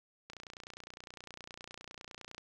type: click train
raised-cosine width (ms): 0.2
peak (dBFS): -29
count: 63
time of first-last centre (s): 0.3-2.381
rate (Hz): 29.8
effects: none